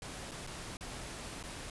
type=noise with dropouts; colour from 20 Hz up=pink; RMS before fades=-44 dBFS; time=0.02-1.7 s; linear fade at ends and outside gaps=2 ms; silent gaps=0.312-0.316 / 0.467-0.472 / 0.77-0.808 / 1.429-1.437 s; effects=resampled to 24000 Hz